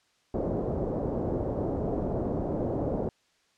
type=low-pass noise; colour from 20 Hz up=white; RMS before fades=-30 dBFS; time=0.34-3.09 s; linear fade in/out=2 ms; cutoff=580 Hz; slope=24 dB/octave; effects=white hiss -68 dBFS RMS until 3.57 s + low-pass 6000 Hz 12 dB/octave